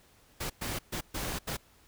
pink noise bursts at uneven times, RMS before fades -35 dBFS, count 5, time 0.4-0.5 / 0.61-0.79 / 0.92-1.01 / 1.14-1.39 / 1.47-1.57 s, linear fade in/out 10 ms, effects pink hiss -62 dBFS RMS until 1.87 s

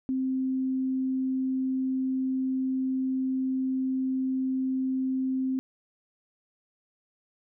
sine tone, 261.6 Hz, C4, in tune, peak -25 dBFS, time 0.09-5.59 s, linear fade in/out 0 ms, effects none

